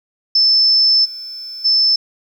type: tone with level steps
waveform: sine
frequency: 5274 Hz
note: E8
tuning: in tune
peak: -9 / -27 / -10 dBFS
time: 0.35-1.96 s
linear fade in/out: 5 ms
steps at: 1.04 / 1.64 s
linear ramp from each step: 20 ms
effects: 8-bit